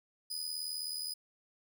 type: tone with amplitude modulation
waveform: sawtooth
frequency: 4978 Hz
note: D#8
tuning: in tune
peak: -31 dBFS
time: 0.3-1.14 s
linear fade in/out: 10 ms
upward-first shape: sine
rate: 79.5 Hz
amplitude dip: 65%
effects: none